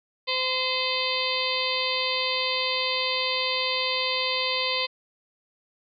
harmonic tone, 515 Hz, C5, 28 cents flat, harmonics 1 / 2 / 4 / 5 / 6 / 7 / 8 / 9, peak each -32 / -32 / -32 / -32 / -32 / -32 / -32 / -32 dBFS, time 0.27-4.87 s, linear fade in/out 20 ms, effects none

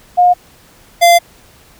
sine / square tone pair in turn, 715 / 689.8 Hz, F5 / F5, +41 / -22 cents, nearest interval minor second, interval 63 cents, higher first, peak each -5 dBFS, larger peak neither, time 0.17-0.34 / 1.01-1.19 s, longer second, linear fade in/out 20 ms, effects pink hiss -45 dBFS RMS until 1.79 s

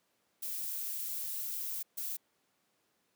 violet noise bursts at uneven times, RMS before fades -38 dBFS, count 2, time 0.42-1.83 / 1.97-2.17 s, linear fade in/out 10 ms, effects pink hiss -75 dBFS RMS until 3.15 s + high-pass 200 Hz 12 dB/octave

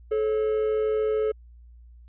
triangle tone pair together, 432.3 / 545.5 Hz, A4 / C#5, -31 / -28 cents, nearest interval major third, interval 403 cents, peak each -20 / -30 dBFS, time 0.11-1.32 s, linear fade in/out 10 ms, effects added 59 Hz sine -46 dBFS peak until 2.08 s + resampled to 8000 Hz

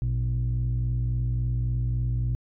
sine tone pair together, 56.4 / 120 Hz, A1 / B2, +44 / -49 cents, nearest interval octave + minor second, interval 1307 cents, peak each -25 / -23 dBFS, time 0.02-2.35 s, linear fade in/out 0 ms, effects tanh soft clip ceiling -20 dBFS

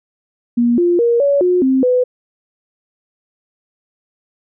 sine tone with pitch steps, 238.4 / 348.9 / 470.8 / 565 / 360.3 / 263.2 / 500 Hz, A#3 / F4 / A#4 / C#5 / F#4 / C4 / B4, +39 / -2 / +17 / +33 / -46 / +10 / +21 cents, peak -10 dBFS, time 0.57-2.04 s, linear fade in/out 10 ms, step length 210 ms, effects none

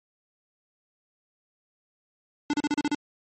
square tone bursts, 293.7 Hz, D4, in tune, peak -23 dBFS, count 7, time 2.5-2.948 s, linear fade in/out 2 ms, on 34 ms, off 35 ms, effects MP3 32 kbps

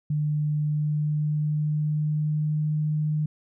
sine tone with pitch glide, 150 to 152.45 Hz, D3 to D#3, +37 to -35 cents, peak -22 dBFS, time 0.1-3.26 s, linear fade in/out 5 ms, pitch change +28 cents, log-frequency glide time 0.66-2.7 s, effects none

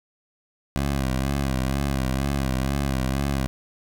15% pulse tone with vibrato, 67.3 Hz, C2, 49 cents sharp, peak -16 dBFS, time 0.76-3.47 s, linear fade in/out 0 ms, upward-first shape sine, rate 2.1 Hz, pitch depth 75 cents each way, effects none

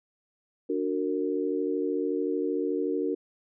sine chord, D augmented, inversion none, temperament just, 293.7 / 367.1 / 458.9 Hz, D4 / F#4 / A#4, 0 / -14 / -27 cents, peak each -30 dBFS, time 0.69-3.15 s, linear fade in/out 10 ms, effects none

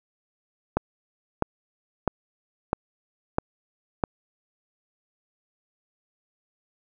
click train, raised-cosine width 1 ms, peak -7 dBFS, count 6, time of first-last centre 0.77-4.038 s, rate 1.53 Hz, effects none

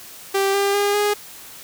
sawtooth tone with pitch steps, 392 / 399.1 / 406.3 / 413.6 Hz, G4 / G4 / G#4 / G#4, 0 / +31 / -38 / -7 cents, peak -13 dBFS, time 0.34-1.14 s, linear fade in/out 10 ms, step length 200 ms, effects white hiss -40 dBFS RMS until 1.63 s

